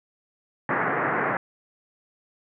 white band-pass noise, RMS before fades -25 dBFS, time 0.69-1.37 s, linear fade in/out 2 ms, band 120 to 1900 Hz, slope 48 dB/octave, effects none

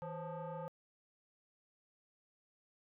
sine tone with frequency modulation, 187.9 Hz, F#3, 27 cents sharp, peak -40 dBFS, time 0.02-0.68 s, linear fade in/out 0 ms, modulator 349 Hz, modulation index 2.4, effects tanh soft clip ceiling -37 dBFS

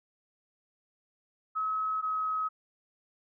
sine tone pair in turn, 1283 / 1274.9 Hz, E6 / D#6, -47 / +42 cents, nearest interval unison, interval 11 cents, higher first, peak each -28 / -28 dBFS, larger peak neither, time 1.55-2.02 / 2.02-2.49 s, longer neither, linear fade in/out 20 ms, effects none

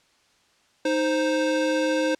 square tone pair together, 311.1 / 523.2 Hz, D#4 / C5, 0 / 0 cents, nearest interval major sixth, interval 900 cents, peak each -25 / -24 dBFS, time 0.85-2.15 s, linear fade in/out 5 ms, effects white hiss -62 dBFS RMS until 2.19 s + low-pass 6000 Hz 12 dB/octave

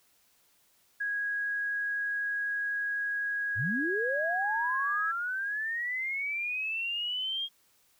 sine tone, 1652 Hz, G#6, 10 cents flat, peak -29 dBFS, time 1-5.12 s, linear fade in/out 10 ms
sine linear sweep, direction up, 79.8 to 3258 Hz, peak -30 dBFS, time 3.55-7.49 s, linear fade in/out 50 ms
effects white hiss -67 dBFS RMS until 7.99 s

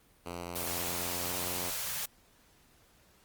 5% pulse tone with pitch glide, 86.9 to 89.14 Hz, F2 to F2, -8 to +36 cents, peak -27 dBFS, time 0.25-1.71 s, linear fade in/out 20 ms, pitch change +44 cents, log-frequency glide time 0.77-1.42 s
white band-stop noise, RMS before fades -36 dBFS, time 0.55-2.06 s, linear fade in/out 10 ms, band 190 to 470 Hz, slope 48 dB/octave
effects pink hiss -64 dBFS RMS until 3.24 s + Opus 32 kbps

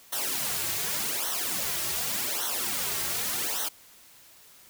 white noise with flanger, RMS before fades -30 dBFS, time 0.12-3.69 s, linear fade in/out 10 ms, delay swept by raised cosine 0.41 to 4.11 ms, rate 0.86 Hz, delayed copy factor -0.85, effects white hiss -54 dBFS RMS until 4.69 s

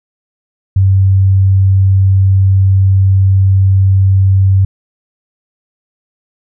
sine tone, 96.2 Hz, G2, 32 cents flat, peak -5 dBFS, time 0.76-4.65 s, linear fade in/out 5 ms, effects none

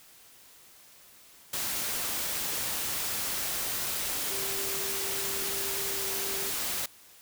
sine tone in noise, 392 Hz, G4, in tune, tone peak -40 dBFS, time 4.3-6.5 s, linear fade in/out 5 ms, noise white, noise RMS -32 dBFS, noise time 1.53-6.86 s, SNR -11 dB, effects white hiss -55 dBFS RMS until 7.21 s

